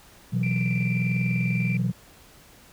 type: chord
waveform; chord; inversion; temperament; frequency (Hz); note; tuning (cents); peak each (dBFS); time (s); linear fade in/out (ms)
sine; B suspended fourth; none; equal; 123.47 / 164.81 / 185; B2 / E3 / F#3; 0 / 0 / 0; -24 / -27 / -25; 0.32-1.92; 20
type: tone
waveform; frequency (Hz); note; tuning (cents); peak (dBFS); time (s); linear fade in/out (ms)
sine; 2354; D7; +3; -29; 0.43-1.77; 2
effects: tanh soft clip ceiling -16 dBFS + pink hiss -52 dBFS RMS until 2.72 s